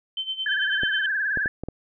sine tone with tremolo, 3087 Hz, G7, 27 cents flat, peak -24 dBFS, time 0.17-1.06 s, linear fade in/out 2 ms, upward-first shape sine, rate 9.2 Hz, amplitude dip 80%
sine tone with vibrato, 1633 Hz, G#6, 30 cents flat, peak -22 dBFS, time 0.46-1.48 s, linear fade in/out 2 ms, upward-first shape sine, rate 19 Hz, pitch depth 100 cents each way
clicks, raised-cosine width 2 ms, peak -18 dBFS, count 5, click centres 0.834 / 1.373 / 1.459 / 1.636 / 1.686 s
effects none

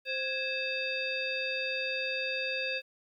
harmonic tone with a mistuned harmonic, 523.3 Hz, C5, in tune, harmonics 1 / 3 / 5 / 7 / 9, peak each -37 / -39 / -33 / -40 / -42 dBFS, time 0.05-2.82 s, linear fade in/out 50 ms, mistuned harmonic 3, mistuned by +93 cents, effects 11-bit

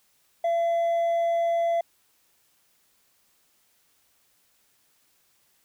sine tone with hard clipping, 677 Hz, E5, 46 cents sharp, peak -22 dBFS, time 0.44-1.81 s, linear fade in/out 5 ms, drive 2 dB, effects white hiss -66 dBFS RMS until 5.64 s

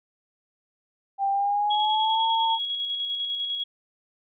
sine tone with pitch glide, 790 to 902.2 Hz, G5 to A5, +13 to +43 cents, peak -21 dBFS, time 1.18-2.59 s, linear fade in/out 50 ms, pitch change +230 cents, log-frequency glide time 1.31-2.25 s
sine tone with tremolo, 3322 Hz, G#7, in tune, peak -25 dBFS, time 1.7-3.64 s, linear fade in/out 10 ms, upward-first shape square, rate 10 Hz, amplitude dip 30%
effects none

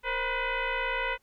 sine tone with frequency modulation, 527 Hz, C5, 12 cents sharp, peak -27 dBFS, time 0.03-1.18 s, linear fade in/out 50 ms, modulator 498 Hz, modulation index 4.4, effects pink hiss -70 dBFS RMS until 1.22 s

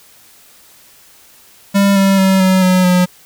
square tone with pitch steps, 198.6 / 194.85 / 191.17 / 187.56 / 184.02 / 180.55 Hz, G3 / G3 / G3 / F#3 / F#3 / F#3, +23 / -10 / -43 / +24 / -9 / -42 cents, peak -9 dBFS, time 1.74-3.06 s, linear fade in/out 20 ms, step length 220 ms, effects white hiss -45 dBFS RMS until 3.25 s

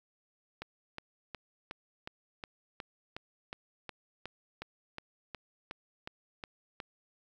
click train, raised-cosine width 0.3 ms, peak -24 dBFS, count 18, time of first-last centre 0.62-6.802 s, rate 2.75 Hz, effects 10-bit

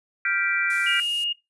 sine chord, G dominant seventh, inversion third, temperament equal with one note detuned, 1396.9 / 1568 / 1960.8 / 2349 Hz, F6 / G6 / B6 / D7, 0 / 0 / -13 / 0 cents, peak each -27 dBFS, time 0.25-1 s, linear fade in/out 2 ms
violet noise, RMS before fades -34 dBFS, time 0.7-1.24 s, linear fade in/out 2 ms
sine tone, 2850 Hz, F7, 34 cents sharp, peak -23 dBFS, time 0.86-1.33 s, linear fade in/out 10 ms
effects noise-tail reverb RT60 0.2 s tail -17 dB re dry + resampled to 24000 Hz

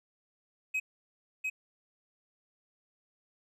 triangle tone with echo, 2535 Hz, D#7, 32 cents sharp, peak -27 dBFS, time 0.74-0.8 s, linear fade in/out 10 ms, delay 700 ms, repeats 1, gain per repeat -2 dB, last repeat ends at 1.5 s, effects none

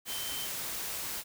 sine tone in noise, 3100 Hz, G7, 20 cents flat, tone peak -40 dBFS, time 0.06-0.49 s, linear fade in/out 50 ms, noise white, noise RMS -37 dBFS, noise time 0.05-1.24 s, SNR -6 dB, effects none

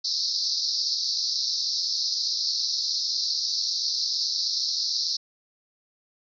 pink band-pass noise, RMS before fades -27 dBFS, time 0.04-5.17 s, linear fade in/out 10 ms, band 4100 to 5600 Hz, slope 96 dB/octave, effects none

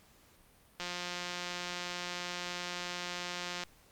click train, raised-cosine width 0.2 ms, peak -21 dBFS, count 503, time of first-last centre 0.8-3.636 s, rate 177 Hz, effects pink hiss -63 dBFS RMS until 3.91 s + Opus 48 kbps

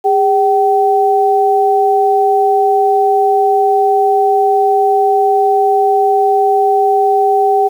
sine tone pair together, 406.8 / 768 Hz, G#4 / G5, -36 / -36 cents, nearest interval major seventh, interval 1100 cents, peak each -12 / -10 dBFS, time 0.04-7.69 s, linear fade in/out 20 ms, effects 7-bit

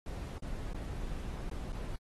brown noise with dropouts, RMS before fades -39 dBFS, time 0.06-1.96 s, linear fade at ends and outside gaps 2 ms, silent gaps 0.382-0.423 / 0.734-0.745 / 1.499-1.512 / 1.722-1.727 s, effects AAC 32 kbps

